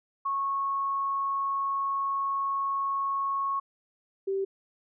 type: tone pair in turn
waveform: sine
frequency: 1100 / 388.9 Hz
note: C#6 / G4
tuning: -14 / -14 cents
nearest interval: octave + tritone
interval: 1800 cents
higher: first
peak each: -26 dBFS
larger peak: neither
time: 0.25-3.6 / 4.27-4.45 s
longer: first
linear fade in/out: 10 ms
effects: none